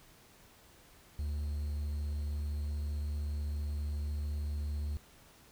triangle tone with quantisation, 73.7 Hz, D2, 7 cents sharp, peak -31 dBFS, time 1.19-4.97 s, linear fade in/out 0 ms, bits 10, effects pink hiss -60 dBFS RMS until 5.51 s

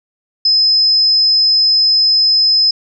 sine tone, 5100 Hz, D#8, 42 cents sharp, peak -8 dBFS, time 0.45-2.71 s, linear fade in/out 5 ms, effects none

